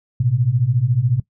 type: beating tone pair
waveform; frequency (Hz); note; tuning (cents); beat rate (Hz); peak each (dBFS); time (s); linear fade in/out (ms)
sine; 113.4 / 127.4; A#2 / C3; -47 / -46; 14; -19 / -16; 0.2-1.2; 5
effects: noise-tail reverb RT60 0.1 s tail -20 dB re dry